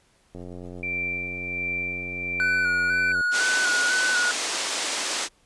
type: click train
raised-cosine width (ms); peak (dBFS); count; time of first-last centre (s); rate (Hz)
2; -26; 256; 0.35-3.209; 89.2
type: tone with tremolo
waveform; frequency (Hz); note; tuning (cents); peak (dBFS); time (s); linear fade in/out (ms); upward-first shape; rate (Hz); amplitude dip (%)
sine; 2351; D7; +1; -25; 0.83-3.12; 2; sine; 1.4; 50
type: tone with vibrato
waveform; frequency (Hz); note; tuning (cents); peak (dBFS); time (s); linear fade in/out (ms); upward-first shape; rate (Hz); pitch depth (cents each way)
triangle; 1475; F#6; -6; -19; 2.4-4.31; 0; square; 2; 28
type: band-pass noise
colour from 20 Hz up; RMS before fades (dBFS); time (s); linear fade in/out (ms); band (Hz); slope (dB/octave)
white; -28; 3.31-5.29; 50; 260 to 7800; 24
effects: pink hiss -62 dBFS RMS until 5.45 s + resampled to 24000 Hz